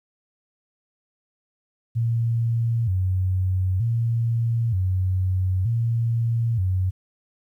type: tone with vibrato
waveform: sine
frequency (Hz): 103.83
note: G#2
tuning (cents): 0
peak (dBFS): -19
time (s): 1.95-6.91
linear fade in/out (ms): 20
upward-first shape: square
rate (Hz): 0.54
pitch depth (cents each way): 190
effects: 10-bit